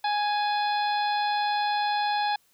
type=harmonic tone with a mistuned harmonic; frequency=830.6 Hz; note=G#5; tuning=in tune; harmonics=1 / 2 / 3 / 4 / 5 / 6; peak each=-24 / -33 / -38 / -37 / -36 / -44 dBFS; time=0.04-2.36 s; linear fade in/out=5 ms; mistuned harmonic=4; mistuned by=+57 cents; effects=white hiss -65 dBFS RMS until 2.53 s